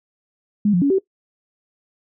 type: tone with pitch steps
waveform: sine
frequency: 207.1 / 176.6 / 281 / 383.5 Hz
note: G#3 / F3 / C#4 / G4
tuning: -5 / +20 / +24 / -38 cents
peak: -13 dBFS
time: 0.65-0.986 s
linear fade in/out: 5 ms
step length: 84 ms
effects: noise-tail reverb RT60 0.1 s tail -19 dB re dry